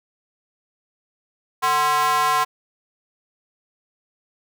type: tone with high-pass filter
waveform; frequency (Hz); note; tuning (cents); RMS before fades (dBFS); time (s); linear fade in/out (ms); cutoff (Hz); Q
square; 149.6; D3; +32; -19; 1.62-2.45; 20; 970; 4.2
effects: none